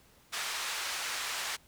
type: band-pass noise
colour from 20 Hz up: pink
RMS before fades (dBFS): -36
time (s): 0.32-1.57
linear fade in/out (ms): 20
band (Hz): 1200 to 8400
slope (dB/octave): 12
effects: pink hiss -62 dBFS RMS until 1.67 s